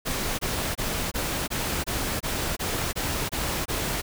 pink noise bursts, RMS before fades -28 dBFS, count 11, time 0.05-4.02 s, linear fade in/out 20 ms, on 340 ms, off 23 ms, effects none

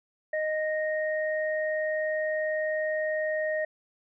sine tone pair together, 620 / 1861.4 Hz, D#5 / A#6, -6 / -3 cents, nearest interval octave + perfect fifth, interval 1903 cents, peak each -27 / -32 dBFS, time 0.33-3.65 s, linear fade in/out 5 ms, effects none

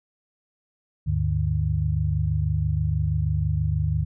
sine tone cluster, 75.9 / 102.1 / 150.6 Hz, D#2 / G#2 / D3, -42 / -29 / +44 cents, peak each -25 dBFS, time 1.06-4.05 s, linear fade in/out 20 ms, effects none

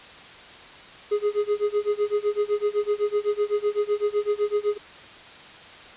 triangle tone with tremolo, 415.3 Hz, G#4, in tune, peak -16 dBFS, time 1.11-4.78 s, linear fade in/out 10 ms, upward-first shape sine, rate 7.9 Hz, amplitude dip 95%, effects white hiss -44 dBFS RMS until 5.96 s + resampled to 8000 Hz

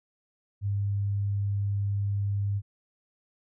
sine tone, 100.6 Hz, G2, 45 cents sharp, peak -25 dBFS, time 0.61-2.62 s, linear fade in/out 50 ms, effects none

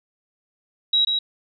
sine tone with echo, 3854 Hz, B7, 43 cents flat, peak -15 dBFS, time 0.93-1.05 s, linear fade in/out 5 ms, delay 140 ms, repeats 1, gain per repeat -4 dB, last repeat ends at 1.19 s, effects none

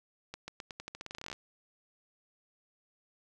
accelerating click train, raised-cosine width 0.2 ms, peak -24 dBFS, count 19, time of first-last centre 0.34-1.329 s, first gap 140 ms, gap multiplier 0.87, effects none

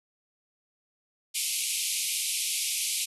white band-pass noise, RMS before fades -30 dBFS, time 1.34-3.06 s, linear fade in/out 20 ms, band 2200 to 12000 Hz, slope 96 dB/octave, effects none

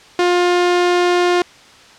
sawtooth tone, 354.3 Hz, F4, 25 cents sharp, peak -8 dBFS, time 0.19-1.42 s, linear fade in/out 2 ms, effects white hiss -43 dBFS RMS until 1.98 s + low-pass 5000 Hz 12 dB/octave

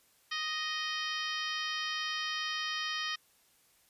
harmonic tone, 622.3 Hz, D#5, in tune, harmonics 2 / 3 / 4 / 5 / 6 / 7 / 8 / 9, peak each -40 / -38 / -43 / -39 / -44 / -46 / -43 / -46 dBFS, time 0.31-3.16 s, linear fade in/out 10 ms, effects white hiss -67 dBFS RMS until 3.89 s + resampled to 32000 Hz

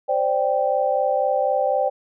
sine chord, C suspended second, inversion none, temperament equal, 523.3 / 587.3 / 784 Hz, C5 / D5 / G5, 0 / 0 / 0 cents, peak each -22 dBFS, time 0.08-1.9 s, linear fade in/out 20 ms, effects none

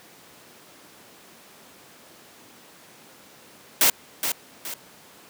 white noise with echo, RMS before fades -17 dBFS, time 3.81-3.9 s, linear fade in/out 2 ms, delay 420 ms, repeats 2, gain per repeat -8 dB, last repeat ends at 4.74 s, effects pink hiss -49 dBFS RMS until 5.29 s + high-pass 200 Hz 12 dB/octave

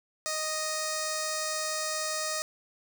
5% pulse tone with notch filter, 622.3 Hz, D#5, in tune, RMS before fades -32 dBFS, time 0.26-2.42 s, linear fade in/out 0 ms, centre 3000 Hz, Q 1.1, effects none

